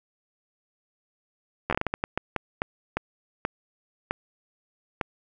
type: slowing click train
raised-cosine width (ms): 0.5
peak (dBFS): -10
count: 16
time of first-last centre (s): 1.7-5.012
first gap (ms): 11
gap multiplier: 1.37
effects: none